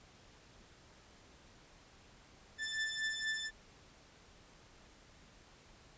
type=beating tone pair; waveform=sawtooth; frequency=1760 / 1764.2 Hz; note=A6 / A6; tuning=0 / +4 cents; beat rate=4.2 Hz; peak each=-37 / -34 dBFS; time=2.58-3.51 s; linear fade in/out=50 ms; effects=pink hiss -61 dBFS RMS until 5.97 s + resampled to 16000 Hz